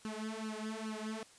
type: tone with flanger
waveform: sawtooth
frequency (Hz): 218.1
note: A3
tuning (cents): -15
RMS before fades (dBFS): -41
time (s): 0.05-1.23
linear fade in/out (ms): 0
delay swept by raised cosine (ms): 0.69 to 3.99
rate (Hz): 2.4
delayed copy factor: +0.9
effects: white hiss -60 dBFS RMS until 1.38 s + resampled to 22050 Hz